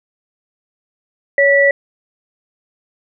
sine tone pair together, 561 / 1950 Hz, C#5 / B6, +21 / -23 cents, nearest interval octave + minor seventh, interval 2156 cents, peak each -11 dBFS, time 1.38-1.71 s, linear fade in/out 2 ms, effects none

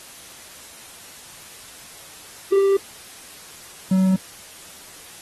triangle tone pair in turn, 392.8 / 188.35 Hz, G4 / F#3, +4 / +31 cents, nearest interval octave + minor second, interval 1273 cents, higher first, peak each -12 dBFS, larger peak neither, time 2.52-2.77 / 3.91-4.16 s, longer neither, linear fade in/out 5 ms, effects white hiss -42 dBFS RMS until 5.21 s + AAC 32 kbps

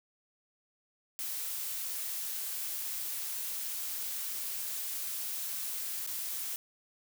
blue noise with dropouts, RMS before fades -37 dBFS, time 1.19-6.56 s, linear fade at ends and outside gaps 0 ms, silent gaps 6.064-6.073 s, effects none

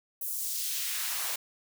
white noise with high-pass filter sweep, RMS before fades -33 dBFS, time 0.21-1.36 s, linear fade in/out 5 ms, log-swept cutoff 12000 to 550 Hz, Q 0.95, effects none

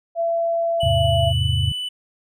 sine tone, 672 Hz, E5, 33 cents sharp, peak -18 dBFS, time 0.15-1.33 s, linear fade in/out 50 ms
triangle tone with pitch glide, 2960 to 2984 Hz, F#7 to F#7, 0 to +14 cents, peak -23 dBFS, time 0.8-1.89 s, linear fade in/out 10 ms, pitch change +14 cents, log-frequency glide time 1.27-1.43 s
sine chord, E augmented, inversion none, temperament equal with one note detuned, 81.51 / 103.83 / 130.81 Hz, E2 / G#2 / B#2, -19 / 0 / 0 cents, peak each -22 dBFS, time 0.83-1.72 s, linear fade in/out 5 ms
effects none

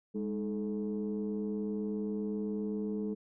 sine tone cluster, 205.9 / 313.6 / 431.1 Hz, G#3 / D#4 / A4, -15 / +14 / -35 cents, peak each -33 / -40 / -37 dBFS, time 0.14-3.15 s, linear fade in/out 20 ms, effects tanh soft clip ceiling -26 dBFS

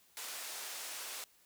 white band-pass noise, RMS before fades -44 dBFS, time 0.17-1.24 s, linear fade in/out 0 ms, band 500 to 11000 Hz, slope 12 dB/octave, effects white hiss -67 dBFS RMS until 1.45 s

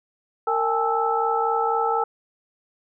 sine tone cluster, 458.8 / 801 / 865 / 1315 Hz, A#4 / G5 / A5 / E6, -28 / +37 / -30 / -5 cents, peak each -25 dBFS, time 0.47-2.04 s, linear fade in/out 5 ms, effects none

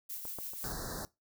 violet noise with tremolo, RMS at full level -40 dBFS, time 0.09-0.73 s, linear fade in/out 10 ms, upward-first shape triangle, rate 6.1 Hz, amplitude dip 45%
clicks, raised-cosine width 1 ms, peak -32 / -28 / -36 dBFS, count 3, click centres 0.253 / 0.387 / 0.535 s
pink band-stop noise, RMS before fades -40 dBFS, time 0.64-1.05 s, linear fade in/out 0 ms, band 1800 to 3900 Hz, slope 96 dB/octave
effects noise-tail reverb RT60 0.2 s tail -20 dB re dry

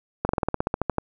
slowing click train, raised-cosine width 1 ms, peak -8 dBFS, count 13, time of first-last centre 0.25-0.983 s, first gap 41 ms, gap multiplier 1.07, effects none

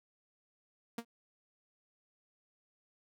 sawtooth tone with exponential decay, 233.1 Hz, A#3, in tune, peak -30 dBFS, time 0.98-1.05 s, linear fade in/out 5 ms, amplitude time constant 15 ms, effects none

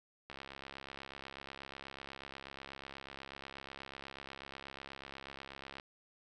click train, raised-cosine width 0.3 ms, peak -30 dBFS, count 376, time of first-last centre 0.3-5.799 s, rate 68.2 Hz, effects none

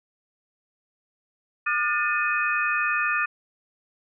sine tone cluster, 1203 / 1433 / 1784 / 2504 Hz, D6 / F6 / A6 / D#7, +41 / +44 / +23 / +10 cents, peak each -27 dBFS, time 1.66-3.26 s, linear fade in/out 10 ms, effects none

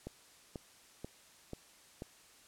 click train, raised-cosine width 2 ms, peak -28 dBFS, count 5, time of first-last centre 0.07-2.021 s, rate 2.05 Hz, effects white hiss -61 dBFS RMS until 2.47 s + low-pass 10000 Hz 12 dB/octave

